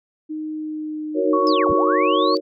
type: tone with pitch glide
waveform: sine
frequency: 309.6 to 305.5 Hz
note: D#4 to D#4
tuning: -9 to -32 cents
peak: -25 dBFS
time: 0.29-1.59 s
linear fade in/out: 20 ms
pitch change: -23 cents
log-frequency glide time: 0.53-1.18 s
type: chord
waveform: sine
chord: D# minor seventh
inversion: none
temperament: equal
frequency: 311.1 / 370 / 466.2 / 554.4 Hz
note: D#4 / F#4 / A#4 / C#5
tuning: 0 / 0 / 0 / 0 cents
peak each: -22 dBFS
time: 1.14-2.41 s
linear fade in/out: 50 ms
type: tone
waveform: sine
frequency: 1115 Hz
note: C#6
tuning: 10 cents sharp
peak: -19 dBFS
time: 1.33-2.35 s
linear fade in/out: 5 ms
type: linear two-way sweep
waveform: sine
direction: down then up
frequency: 5330 to 31 to 4621 Hz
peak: -26 dBFS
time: 1.47-2.37 s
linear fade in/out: 0 ms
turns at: 1.7 s
effects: none